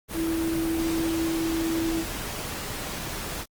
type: tone in noise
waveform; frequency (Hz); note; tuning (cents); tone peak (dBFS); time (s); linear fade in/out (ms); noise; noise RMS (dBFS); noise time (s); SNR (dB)
sine; 327.8; E4; -10; -24; 0.13-2.05; 50; pink; -33; 0.08-3.46; +6
effects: Opus 24 kbps